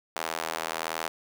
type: tone with high-pass filter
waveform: sawtooth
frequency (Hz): 81.2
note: E2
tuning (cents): -26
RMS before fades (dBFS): -33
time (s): 0.16-1.08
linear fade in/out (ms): 0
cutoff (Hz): 750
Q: 1
effects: none